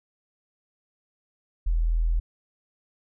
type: tone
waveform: sine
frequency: 41.2 Hz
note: E1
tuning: in tune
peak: -20 dBFS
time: 1.66-2.2 s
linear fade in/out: 10 ms
effects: none